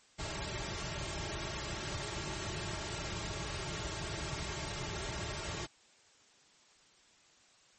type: noise with comb filter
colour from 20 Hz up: pink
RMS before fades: -39 dBFS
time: 0.18-5.67 s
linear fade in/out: 20 ms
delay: 4 ms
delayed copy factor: -0.8
effects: white hiss -64 dBFS RMS until 7.78 s + MP3 32 kbps